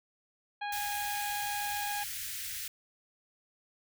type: harmonic tone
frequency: 823 Hz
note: G#5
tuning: 16 cents flat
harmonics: 1 / 2 / 3 / 4 / 5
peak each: -35 / -40 / -44 / -48 / -50 dBFS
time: 0.61-2.04 s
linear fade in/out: 10 ms
type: band-stop noise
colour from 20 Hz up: white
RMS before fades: -39 dBFS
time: 0.72-2.68 s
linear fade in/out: 5 ms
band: 130 to 1500 Hz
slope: 48 dB/octave
effects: none